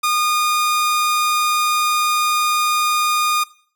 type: tone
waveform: sawtooth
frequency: 1222 Hz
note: D#6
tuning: 32 cents flat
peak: -12 dBFS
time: 0.03-3.44 s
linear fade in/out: 10 ms
effects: noise-tail reverb RT60 0.5 s tail -20 dB re dry